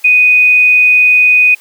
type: tone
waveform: sine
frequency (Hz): 2489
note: D#7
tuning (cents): 0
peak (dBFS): -4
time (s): 0.04-1.55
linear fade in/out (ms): 10
effects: white hiss -42 dBFS RMS until 1.6 s + high-pass 400 Hz 12 dB/octave